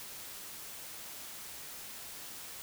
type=silence; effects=white hiss -46 dBFS RMS until 2.62 s